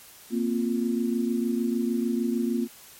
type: chord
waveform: sine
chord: Bb suspended second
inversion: none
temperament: equal with one note detuned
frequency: 233.1 / 259.7 / 349.2 Hz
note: Bb3 / C4 / F4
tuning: 0 / -13 / 0 cents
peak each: -25 / -29 / -30 dBFS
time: 0.3-2.68 s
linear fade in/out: 50 ms
effects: white hiss -49 dBFS RMS until 2.99 s + MP3 64 kbps